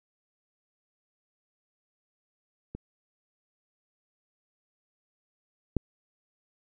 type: clicks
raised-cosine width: 3 ms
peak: -24 / -12 dBFS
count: 2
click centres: 2.75 / 5.767 s
effects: none